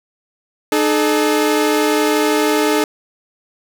sawtooth tone pair together, 303.3 / 428.9 Hz, D#4 / A4, -44 / -44 cents, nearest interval tritone, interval 600 cents, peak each -12 dBFS, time 0.72-2.84 s, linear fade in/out 2 ms, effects none

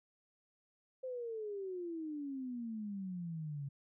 sine exponential sweep, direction down, 524 to 137.1 Hz, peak -39 dBFS, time 1.03-3.69 s, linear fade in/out 10 ms, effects none

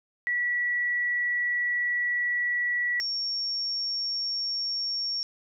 sine tone pair in turn, 1943 / 5509 Hz, B6 / F8, -29 / -25 cents, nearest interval octave + tritone, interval 1804 cents, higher second, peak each -24 / -27 dBFS, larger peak first, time 0.27-3 / 3-5.23 s, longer first, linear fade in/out 0 ms, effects none

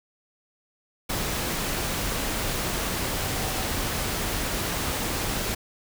sine tone in noise, 761 Hz, F#5, 48 cents sharp, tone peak -38 dBFS, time 3.22-3.65 s, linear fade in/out 10 ms, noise pink, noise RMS -28 dBFS, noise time 1.09-5.55 s, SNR -13 dB, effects none

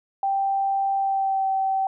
sine tone with pitch glide, 784 to 771.4 Hz, G5 to G5, 0 to -28 cents, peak -20 dBFS, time 0.23-1.87 s, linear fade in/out 2 ms, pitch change -28 cents, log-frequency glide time 0.96-1.47 s, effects none

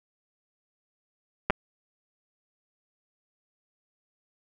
clicks, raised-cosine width 0.5 ms, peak -7 / -9 dBFS, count 2, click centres 1.5 / 1.505 s, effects none

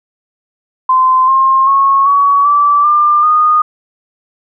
sine tone with pitch steps, 1034 / 1064.3 / 1095.5 / 1127.6 / 1160.6 / 1194.6 / 1229.6 Hz, C6 / C6 / C#6 / C#6 / D6 / D6 / D#6, -21 / +29 / -21 / +29 / -21 / +29 / -21 cents, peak -6 dBFS, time 0.89-3.62 s, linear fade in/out 5 ms, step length 390 ms, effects none

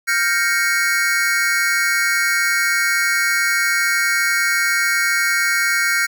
square chord, G half-diminished seventh, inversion third, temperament equal, 1396.9 / 1568 / 1864.7 / 2217 Hz, F6 / G6 / Bb6 / Db7, 0 / 0 / 0 / 0 cents, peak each -22 dBFS, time 0.07-6.07 s, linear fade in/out 20 ms, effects none

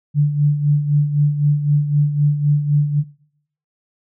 sine tone with tremolo, 146.5 Hz, D3, 4 cents flat, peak -10 dBFS, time 0.14-3.04 s, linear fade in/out 50 ms, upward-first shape sine, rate 3.9 Hz, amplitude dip 65%, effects noise-tail reverb RT60 0.7 s tail -22 dB re dry

